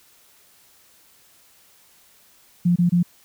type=tone bursts; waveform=sine; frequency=175 Hz; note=F3; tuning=4 cents sharp; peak=-14 dBFS; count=3; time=2.65-3.03 s; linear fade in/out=10 ms; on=110 ms; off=25 ms; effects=white hiss -55 dBFS RMS until 3.24 s